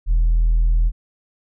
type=tone with tanh clipping; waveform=triangle; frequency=40.85 Hz; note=E1; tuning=15 cents flat; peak=-13 dBFS; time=0.06-0.92 s; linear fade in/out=50 ms; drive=6 dB; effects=none